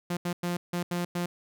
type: tone bursts at uneven times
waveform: sawtooth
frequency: 175.2 Hz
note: F3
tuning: 6 cents sharp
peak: -24 dBFS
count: 6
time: 0.1-0.17 / 0.25-0.33 / 0.43-0.57 / 0.73-0.83 / 0.91-1.05 / 1.15-1.26 s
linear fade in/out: 5 ms
effects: none